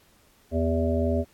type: harmonic tone with a mistuned harmonic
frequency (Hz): 82.41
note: E2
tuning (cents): 0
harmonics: 1 / 3 / 5 / 7 / 8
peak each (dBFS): -25 / -27 / -30 / -29 / -32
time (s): 0.51-1.25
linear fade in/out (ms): 50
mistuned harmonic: 5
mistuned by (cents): -47
effects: pink hiss -60 dBFS RMS until 1.33 s + AAC 64 kbps